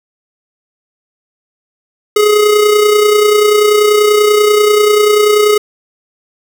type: tone with amplitude modulation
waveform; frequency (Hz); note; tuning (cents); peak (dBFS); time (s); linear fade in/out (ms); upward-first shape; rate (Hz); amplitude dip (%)
square; 420; G#4; +19; -5; 2.16-5.58; 5; sine; 30.3; 45
effects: none